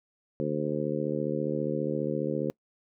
harmonic tone, 74.8 Hz, D2, 32 cents sharp, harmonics 2 / 3 / 4 / 5 / 6 / 7, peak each -34 / -34 / -34 / -34 / -34 / -34 dBFS, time 0.4-2.5 s, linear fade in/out 0 ms, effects noise-tail reverb RT60 0.1 s tail -25 dB re dry

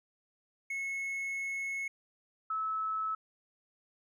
triangle / sine tone pair in turn, 2187 / 1300.4 Hz, C#7 / E6, -24 / -24 cents, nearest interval major sixth, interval 900 cents, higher first, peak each -32 / -31 dBFS, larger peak second, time 0.7-1.88 / 2.5-3.15 s, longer first, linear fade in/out 5 ms, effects none

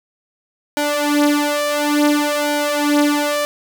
sawtooth tone with flanger, 293.7 Hz, D4, in tune, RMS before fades -17 dBFS, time 0.77-3.45 s, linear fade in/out 0 ms, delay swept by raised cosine 1.3 to 5.1 ms, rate 0.57 Hz, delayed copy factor +0.85, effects none

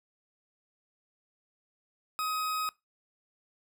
40% pulse tone, 1262 Hz, D#6, 24 cents sharp, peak -29 dBFS, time 2.19-2.69 s, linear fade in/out 0 ms, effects noise-tail reverb RT60 0.2 s tail -21 dB re dry

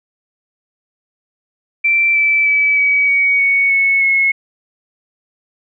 sine tone with pitch steps, 2344 / 2320 / 2296 / 2272 / 2249 / 2225 / 2202 / 2179 Hz, D7 / D7 / D7 / C#7 / C#7 / C#7 / C#7 / C#7, -4 / -22 / -40 / +42 / +24 / +6 / -12 / -30 cents, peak -10 dBFS, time 1.84-4.32 s, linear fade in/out 10 ms, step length 310 ms, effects none

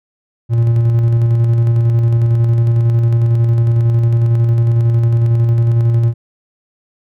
triangle tone with tremolo, 116.54 Hz, A#2, in tune, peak -6 dBFS, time 0.49-6.14 s, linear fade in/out 50 ms, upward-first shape square, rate 11 Hz, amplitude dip 25%, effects none

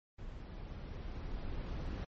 brown noise with level ramp, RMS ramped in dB -47 to -38 dBFS, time 0.18-2.05 s, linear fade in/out 10 ms, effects low-pass 5000 Hz 12 dB/octave + MP3 32 kbps

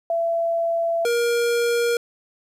sine / square tone pair in turn, 671 / 472.4 Hz, E5 / A#4, +31 / +23 cents, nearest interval tritone, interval 608 cents, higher first, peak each -19 / -19 dBFS, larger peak neither, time 0.1-1.05 / 1.05-1.97 s, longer first, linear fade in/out 2 ms, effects resampled to 32000 Hz + 10-bit

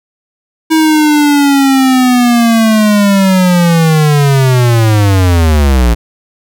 square linear sweep, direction down, 320.8 to 55.7 Hz, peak -6 dBFS, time 0.7-5.95 s, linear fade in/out 20 ms, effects none

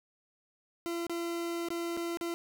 40% pulse tone with dropouts, 340 Hz, F4, 46 cents flat, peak -32 dBFS, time 0.86-2.34 s, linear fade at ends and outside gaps 0 ms, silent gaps 1.067-1.096 / 1.686-1.704 / 1.968-1.973 / 2.172-2.211 s, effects none

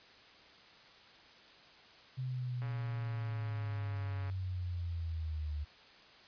sine linear sweep, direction down, 129.8 to 73 Hz, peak -35 dBFS, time 2.17-5.65 s, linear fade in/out 20 ms
click train, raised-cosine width 0.5 ms, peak -35 dBFS, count 236, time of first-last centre 2.62-4.299 s, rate 140 Hz
effects white hiss -58 dBFS RMS until 6.27 s + resampled to 11025 Hz

